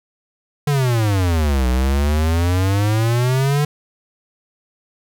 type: exponential two-way sweep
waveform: square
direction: down then up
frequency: 149.4 to 61.5 to 149.4 Hz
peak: -15 dBFS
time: 0.67-3.65 s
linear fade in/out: 5 ms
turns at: 1.68 s
effects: none